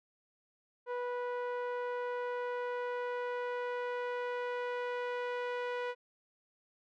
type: tone with low-pass filter sweep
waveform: sawtooth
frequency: 490.4 Hz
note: B4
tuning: 12 cents flat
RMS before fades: -37 dBFS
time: 0.86-5.95 s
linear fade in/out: 50 ms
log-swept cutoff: 1300 to 2300 Hz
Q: 1
effects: none